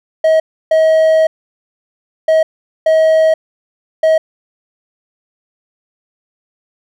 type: tone bursts at uneven times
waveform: triangle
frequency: 637 Hz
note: D#5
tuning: 41 cents sharp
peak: -5 dBFS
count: 5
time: 0.24-0.4 / 0.71-1.27 / 2.28-2.43 / 2.86-3.34 / 4.03-4.18 s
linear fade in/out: 5 ms
effects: none

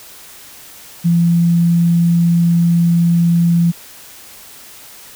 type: tone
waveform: sine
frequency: 170.3 Hz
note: F3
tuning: 43 cents flat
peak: -9 dBFS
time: 1.04-3.72 s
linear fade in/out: 20 ms
effects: white hiss -38 dBFS RMS until 5.15 s

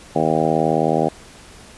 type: harmonic tone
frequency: 79.3 Hz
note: D#2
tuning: 33 cents sharp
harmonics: 2 / 3 / 4 / 5 / 6 / 7 / 8 / 9 / 10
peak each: -24 / -24 / -24 / -24 / -24 / -24 / -24 / -24 / -24 dBFS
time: 0.15-1.09 s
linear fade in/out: 10 ms
effects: pink hiss -43 dBFS RMS until 1.77 s + resampled to 24000 Hz

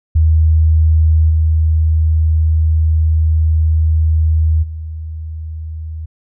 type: tone with level steps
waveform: sine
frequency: 79.2 Hz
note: D#2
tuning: 31 cents sharp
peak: -7 / -9 / -22 dBFS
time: 0.15-6.06 s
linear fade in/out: 10 ms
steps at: 1.29 / 4.62 s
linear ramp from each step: 20 ms
effects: none

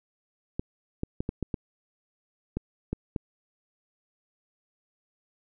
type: clicks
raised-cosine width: 3 ms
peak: -16 dBFS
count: 9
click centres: 0.595 / 1.034 / 1.205 / 1.291 / 1.427 / 1.542 / 2.57 / 2.93 / 3.162 s
effects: none

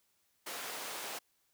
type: high-pass noise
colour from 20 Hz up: pink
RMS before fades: -42 dBFS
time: 0.46-1.19 s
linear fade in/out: 10 ms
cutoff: 500 Hz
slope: 12 dB/octave
effects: white hiss -75 dBFS RMS until 1.53 s

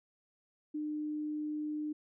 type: tone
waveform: sine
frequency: 302 Hz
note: D4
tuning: 48 cents sharp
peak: -34 dBFS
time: 0.74-1.93 s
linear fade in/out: 10 ms
effects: none

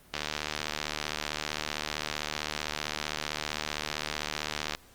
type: click train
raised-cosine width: 0.2 ms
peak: -13 dBFS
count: 349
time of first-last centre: 0.14-4.749 s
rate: 75.5 Hz
effects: pink hiss -57 dBFS RMS until 4.94 s + Opus 24 kbps

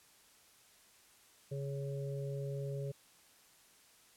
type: harmonic tone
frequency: 138.8 Hz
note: C#3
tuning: 3 cents sharp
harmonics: 1 / 3 / 4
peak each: -38 / -44 / -46 dBFS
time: 1.51-2.92 s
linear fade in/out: 10 ms
effects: white hiss -64 dBFS RMS until 4.16 s + low-pass 12000 Hz 12 dB/octave

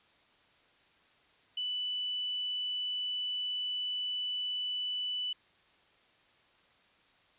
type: tone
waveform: sine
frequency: 2981 Hz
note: F#7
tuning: 12 cents sharp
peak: -32 dBFS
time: 1.57-5.33 s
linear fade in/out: 5 ms
effects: white hiss -65 dBFS RMS until 7.38 s + resampled to 8000 Hz

